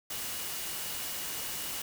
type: tone in noise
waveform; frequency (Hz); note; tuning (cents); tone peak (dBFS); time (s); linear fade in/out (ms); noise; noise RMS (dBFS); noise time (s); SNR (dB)
sine; 2893; F#7; -40; -48; 0.1-1.82; 5; white; -37; 0.1-1.82; -14
effects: none